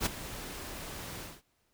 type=noise with ADSR envelope; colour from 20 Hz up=pink; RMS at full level=-27 dBFS; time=0-1.42 s; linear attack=59 ms; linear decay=15 ms; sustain=-15 dB; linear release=210 ms; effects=pink hiss -74 dBFS RMS until 1.73 s